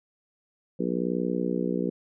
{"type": "harmonic tone", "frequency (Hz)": 60.9, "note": "B1", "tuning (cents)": -24, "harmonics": [3, 4, 5, 6, 7, 8], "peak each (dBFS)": [-30, -31, -32, -33, -33, -34], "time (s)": [0.79, 1.9], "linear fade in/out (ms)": 10, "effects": []}